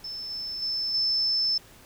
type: tone with level steps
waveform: sine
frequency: 5274 Hz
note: E8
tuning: in tune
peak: -33 / -31 / -26 / -22 dBFS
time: 0.04-1.58 s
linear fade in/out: 5 ms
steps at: 0.3 / 0.62 / 0.94 s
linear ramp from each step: 5 ms
effects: pink hiss -52 dBFS RMS until 1.85 s